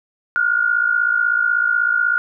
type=tone pair together; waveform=sine; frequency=1414.8 / 1471 Hz; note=F6 / F#6; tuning=+22 / -11 cents; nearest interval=minor second; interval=67 cents; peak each=-16 / -19 dBFS; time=0.36-2.18 s; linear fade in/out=0 ms; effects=none